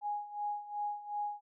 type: tone with tremolo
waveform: sine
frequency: 828 Hz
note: G#5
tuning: 5 cents flat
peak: -32 dBFS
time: 0.01-1.41 s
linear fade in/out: 50 ms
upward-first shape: sine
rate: 2.7 Hz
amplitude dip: 80%
effects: none